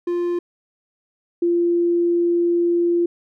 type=tone pair in turn; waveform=triangle / sine; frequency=349.2 / 344.8 Hz; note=F4 / F4; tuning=0 / -22 cents; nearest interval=unison; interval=22 cents; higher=first; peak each=-17 / -15 dBFS; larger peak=second; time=0.07-0.39 / 1.42-3.06 s; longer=second; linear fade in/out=5 ms; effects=none